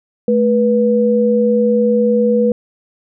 sine tone pair together, 217.1 / 487.4 Hz, A3 / B4, -23 / -23 cents, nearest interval octave + major second, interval 1400 cents, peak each -14 / -12 dBFS, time 0.28-2.52 s, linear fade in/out 2 ms, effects none

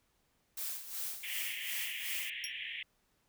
blue noise with tremolo, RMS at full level -38 dBFS, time 0.57-2.3 s, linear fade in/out 5 ms, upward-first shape sine, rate 2.7 Hz, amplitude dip 70%
white band-pass noise, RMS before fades -42 dBFS, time 1.23-2.83 s, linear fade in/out 5 ms, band 1800 to 3300 Hz, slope 96 dB/octave
sawtooth tone with exponential decay, 5588 Hz, F8, in tune, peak -30 dBFS, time 2.44-2.52 s, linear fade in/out 0 ms, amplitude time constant 17 ms
effects pink hiss -75 dBFS RMS until 3.28 s

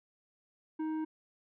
sine tone with tanh clipping, 313.7 Hz, D#4, 14 cents sharp, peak -34 dBFS, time 0.79-1.05 s, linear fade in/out 10 ms, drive 9 dB, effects none

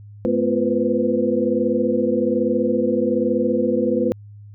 sine tone cluster, 217.2 / 251.8 / 345.1 / 487.8 / 509 Hz, A3 / B3 / F4 / B4 / C5, -22 / +34 / -21 / -21 / -48 cents, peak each -23 dBFS, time 0.25-4.12 s, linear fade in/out 0 ms, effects added 103 Hz sine -38 dBFS peak until 4.54 s

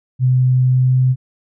sine tone with pitch glide, 127.7 to 128.59 Hz, C3 to C3, -42 to -30 cents, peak -10 dBFS, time 0.19-1.16 s, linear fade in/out 50 ms, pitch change +12 cents, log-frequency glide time 0.65-0.96 s, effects none

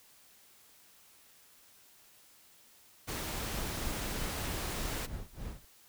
pink noise, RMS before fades -38 dBFS, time 3.07-5.07 s, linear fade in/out 20 ms
brown noise with tremolo, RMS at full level -38 dBFS, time 3.51-5.65 s, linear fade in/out 2 ms, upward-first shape sine, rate 3.2 Hz, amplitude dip 95%
effects white hiss -61 dBFS RMS until 5.88 s

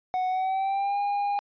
triangle tone with pitch glide, 740 to 811.7 Hz, F#5 to G#5, 0 to -40 cents, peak -22 dBFS, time 0.14-1.39 s, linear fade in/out 0 ms, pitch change +160 cents, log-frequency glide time 0.28-0.99 s, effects resampled to 11025 Hz

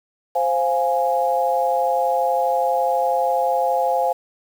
sine chord, F minor, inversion second, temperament equal, 523.3 / 698.5 / 830.6 Hz, C5 / F5 / Ab5, 0 / 0 / 0 cents, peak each -21 dBFS, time 0.35-4.13 s, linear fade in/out 10 ms, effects 7-bit

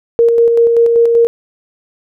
sine tone with tremolo, 466 Hz, A#4, 1 cent flat, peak -5 dBFS, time 0.19-1.27 s, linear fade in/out 0 ms, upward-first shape square, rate 5.2 Hz, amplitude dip 30%, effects none

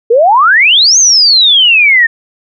sine exponential two-way sweep, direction up then down, 440 to 6520 to 1798 Hz, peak -3 dBFS, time 0.1-2.07 s, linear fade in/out 10 ms, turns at 0.98 s, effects none

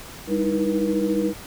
sine tone cluster, 199.9 / 308.4 / 322.6 / 481.4 Hz, G3 / D#4 / E4 / B4, +34 / -15 / -37 / -44 cents, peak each -25 dBFS, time 0.27-1.34 s, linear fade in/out 50 ms, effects pink hiss -40 dBFS RMS until 1.46 s

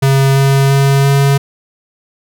square tone with pitch steps, 136 / 137.03 / 138.06 / 139.1 Hz, C#3 / C#3 / C#3 / C#3, -33 / -20 / -7 / +6 cents, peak -8 dBFS, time 0.02-1.38 s, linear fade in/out 10 ms, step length 340 ms, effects none

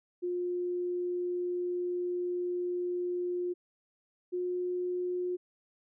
sine tone pair in turn, 355.6 / 359.3 Hz, F4 / F4, +31 / +49 cents, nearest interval unison, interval 18 cents, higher second, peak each -30 / -30 dBFS, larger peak neither, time 0.22-3.54 / 4.32-5.37 s, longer first, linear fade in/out 20 ms, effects none

